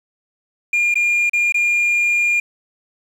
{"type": "tone with dropouts", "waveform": "sine", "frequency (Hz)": 2411, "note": "D7", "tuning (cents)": 45, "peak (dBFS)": -11, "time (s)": [0.73, 2.4], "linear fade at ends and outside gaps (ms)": 5, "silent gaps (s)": [[0.942, 0.955], [1.296, 1.333], [1.523, 1.543]], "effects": ["tanh soft clip ceiling -13 dBFS", "7-bit"]}